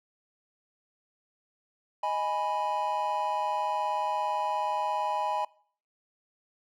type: chord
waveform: triangle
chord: G# minor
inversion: second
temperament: equal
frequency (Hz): 622.3 / 830.6 / 987.8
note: D#5 / G#5 / B5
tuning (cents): 0 / 0 / 0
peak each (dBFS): -33 / -28 / -29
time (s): 2.03-5.45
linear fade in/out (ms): 5
effects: noise-tail reverb RT60 0.5 s tail -22 dB re dry